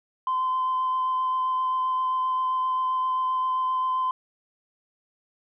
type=tone with vibrato; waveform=sine; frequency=1030 Hz; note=C6; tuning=28 cents flat; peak=-21 dBFS; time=0.27-4.11 s; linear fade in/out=2 ms; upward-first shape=sine; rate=7.6 Hz; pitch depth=10 cents each way; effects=tanh soft clip ceiling -19 dBFS